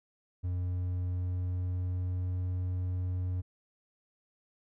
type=tone with pitch glide; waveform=triangle; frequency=89.9 to 90.89 Hz; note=F#2 to F#2; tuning=-49 to -30 cents; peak=-28 dBFS; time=0.43-3.42 s; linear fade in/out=20 ms; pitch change=+19 cents; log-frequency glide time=0.63-2.43 s; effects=none